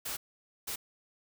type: noise bursts at uneven times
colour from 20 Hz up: white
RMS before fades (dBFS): -37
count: 2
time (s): 0.05-0.17 / 0.67-0.76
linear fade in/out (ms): 10
effects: none